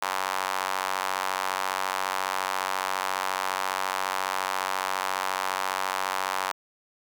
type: tone with high-pass filter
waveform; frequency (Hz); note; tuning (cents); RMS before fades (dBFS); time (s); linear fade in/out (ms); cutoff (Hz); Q
sawtooth; 94.5; F#2; +37; -29; 0.02-6.52; 5; 970; 2.2
effects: none